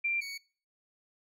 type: tone pair in turn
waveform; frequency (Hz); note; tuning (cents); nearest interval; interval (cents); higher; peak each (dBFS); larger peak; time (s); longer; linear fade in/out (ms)
sine / 25% pulse; 2367 / 2234; D7 / C#7; +13 / +13; minor second; 100; first; -27 / -34; first; 0.04-0.21 / 0.21-0.38; neither; 10
effects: noise-tail reverb RT60 0.4 s tail -21 dB re dry + low-pass 12000 Hz 12 dB/octave